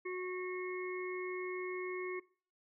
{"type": "harmonic tone with a mistuned harmonic", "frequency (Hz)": 366.4, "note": "F#4", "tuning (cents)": -17, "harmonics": [1, 3, 5, 6], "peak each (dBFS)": [-38, -48, -52, -45], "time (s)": [0.05, 2.2], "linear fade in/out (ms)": 10, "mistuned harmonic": 6, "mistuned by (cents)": -20, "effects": ["noise-tail reverb RT60 0.4 s tail -20 dB re dry"]}